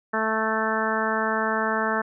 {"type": "harmonic tone", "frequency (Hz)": 220, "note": "A3", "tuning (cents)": 0, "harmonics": [1, 2, 3, 4, 5, 6, 7, 8], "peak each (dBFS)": [-30, -30, -30, -30, -30, -30, -30, -30], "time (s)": [0.13, 2.02], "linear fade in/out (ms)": 10, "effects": []}